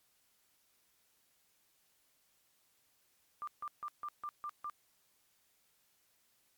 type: tone bursts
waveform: sine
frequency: 1191 Hz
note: D6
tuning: 24 cents sharp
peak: -38 dBFS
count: 7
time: 3.42-4.698 s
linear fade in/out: 0 ms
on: 54 ms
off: 150 ms
effects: white hiss -73 dBFS RMS until 6.57 s + MP3 96 kbps